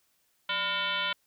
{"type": "tone with frequency modulation", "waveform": "sine", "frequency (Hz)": 2247, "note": "C#7", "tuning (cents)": 23, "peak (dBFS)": -27, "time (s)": [0.49, 1.13], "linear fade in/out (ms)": 5, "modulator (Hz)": 414, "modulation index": 3.3, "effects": ["white hiss -71 dBFS RMS until 1.26 s"]}